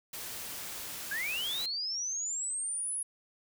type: noise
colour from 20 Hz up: white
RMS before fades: -41 dBFS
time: 0.13-1.66 s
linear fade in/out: 5 ms
type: linear sweep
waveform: sine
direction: up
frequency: 1568 to 10548 Hz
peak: -32 dBFS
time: 1.11-3.03 s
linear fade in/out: 5 ms
effects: none